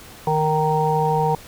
harmonic tone, 155.1 Hz, D#3, 5 cents flat, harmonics 1 / 3 / 5 / 6, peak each -22 / -22 / -22 / -22 dBFS, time 0.27-1.35 s, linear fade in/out 2 ms, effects pink hiss -42 dBFS RMS until 1.47 s

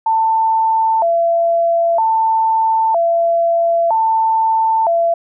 sine tone with vibrato, 776 Hz, G5, 18 cents flat, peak -11 dBFS, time 0.06-5.14 s, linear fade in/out 5 ms, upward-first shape square, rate 0.52 Hz, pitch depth 240 cents each way, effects none

